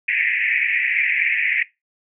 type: band-pass noise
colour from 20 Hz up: white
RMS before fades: -20 dBFS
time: 0.08-1.63 s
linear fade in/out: 5 ms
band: 1800 to 2500 Hz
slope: 96 dB/octave
effects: noise-tail reverb RT60 0.2 s tail -19 dB re dry